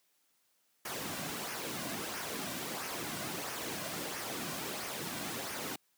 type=noise with flanger; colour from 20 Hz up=pink; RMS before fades=-39 dBFS; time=0.85-5.76 s; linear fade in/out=5 ms; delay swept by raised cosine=0.25 to 2.35 ms; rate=1.5 Hz; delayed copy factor=-0.5; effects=white hiss -74 dBFS RMS until 5.97 s + high-pass 150 Hz 12 dB/octave